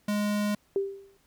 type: tone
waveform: square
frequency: 207.4 Hz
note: G#3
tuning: 2 cents flat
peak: -26 dBFS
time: 0.08-0.55 s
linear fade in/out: 5 ms
type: tone with exponential decay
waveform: sine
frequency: 393.5 Hz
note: G4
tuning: 7 cents sharp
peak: -21 dBFS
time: 0.76-1.17 s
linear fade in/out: 1 ms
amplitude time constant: 87 ms
effects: pink hiss -66 dBFS RMS until 1.26 s